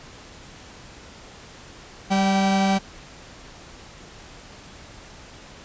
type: tone pair together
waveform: 45% pulse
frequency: 195.2 / 769.2 Hz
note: G3 / G5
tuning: -7 / -33 cents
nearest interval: 2 octaves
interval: 2374 cents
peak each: -19 / -23 dBFS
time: 2.1-2.79 s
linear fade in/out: 20 ms
effects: pink hiss -44 dBFS RMS until 5.64 s + resampled to 16000 Hz